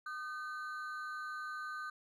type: ring-modulated tone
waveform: triangle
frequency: 1376 Hz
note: F6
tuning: 26 cents flat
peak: -35 dBFS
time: 0.06-1.9 s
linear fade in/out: 5 ms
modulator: 153 Hz
effects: none